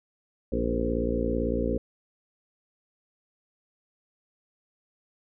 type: harmonic tone with a mistuned harmonic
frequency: 57.9 Hz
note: A#1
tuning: 11 cents flat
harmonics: 1 / 2 / 3 / 4 / 5 / 6 / 7 / 8 / 9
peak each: -31 / -37 / -38 / -31 / -32 / -37 / -33 / -33 / -33 dBFS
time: 0.52-1.78 s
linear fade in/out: 5 ms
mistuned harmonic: 8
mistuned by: +26 cents
effects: none